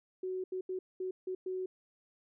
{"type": "tone bursts at uneven times", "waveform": "sine", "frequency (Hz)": 371.9, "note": "F#4", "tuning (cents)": 9, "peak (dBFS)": -34, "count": 6, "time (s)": [[0.23, 0.44], [0.52, 0.61], [0.69, 0.79], [1, 1.11], [1.27, 1.35], [1.46, 1.66]], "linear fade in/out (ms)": 5, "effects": []}